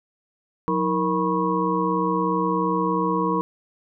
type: tone cluster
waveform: sine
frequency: 181.4 / 318.8 / 467.6 / 977 / 1094 Hz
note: F#3 / D#4 / A#4 / B5 / C#6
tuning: -34 / +42 / +5 / -19 / -23 cents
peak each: -26 dBFS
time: 0.68-3.41 s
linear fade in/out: 0 ms
effects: none